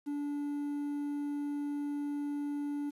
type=tone with quantisation; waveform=triangle; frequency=289.4 Hz; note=D4; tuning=25 cents flat; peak=-31 dBFS; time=0.06-2.91 s; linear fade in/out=20 ms; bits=10; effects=resampled to 32000 Hz